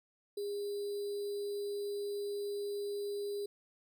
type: tone with sample-and-hold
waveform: sine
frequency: 406.7 Hz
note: G#4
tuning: 36 cents flat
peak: -35 dBFS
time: 0.37-3.46 s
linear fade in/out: 5 ms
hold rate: 4410 Hz
effects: none